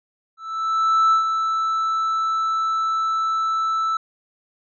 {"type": "tone with ADSR envelope", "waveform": "triangle", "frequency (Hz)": 1318.5, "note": "E6", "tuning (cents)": 0, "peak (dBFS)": -10, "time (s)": [0.37, 3.97], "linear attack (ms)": 750, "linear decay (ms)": 110, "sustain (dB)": -7, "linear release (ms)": 3, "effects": ["tanh soft clip ceiling -7 dBFS", "resampled to 16000 Hz"]}